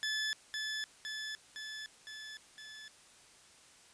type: tone with echo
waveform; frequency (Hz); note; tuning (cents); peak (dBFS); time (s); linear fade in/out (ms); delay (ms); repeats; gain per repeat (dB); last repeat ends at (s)
20% pulse; 1731; A6; -29; -28; 0.03-0.33; 0; 510; 5; -3; 2.88
effects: white hiss -60 dBFS RMS until 3.93 s + resampled to 22050 Hz